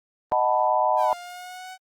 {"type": "chord", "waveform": "sine", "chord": "B dominant seventh", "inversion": "first", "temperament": "equal", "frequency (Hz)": [622.3, 740, 880, 987.8], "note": ["D#5", "F#5", "A5", "B5"], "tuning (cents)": [0, 0, 0, 0], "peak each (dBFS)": -24, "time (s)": [0.32, 1.13], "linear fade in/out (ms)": 0}
{"type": "exponential two-way sweep", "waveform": "sawtooth", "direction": "down then up", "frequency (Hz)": [830.6, 700, 751], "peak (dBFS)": -33, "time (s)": [0.96, 1.78], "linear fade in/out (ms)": 50, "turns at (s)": 1.13}
{"effects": ["Opus 24 kbps"]}